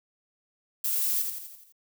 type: noise with echo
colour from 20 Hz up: violet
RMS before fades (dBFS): -28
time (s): 0.84-1.22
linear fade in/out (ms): 5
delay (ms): 84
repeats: 6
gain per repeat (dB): -5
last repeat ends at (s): 1.724
effects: none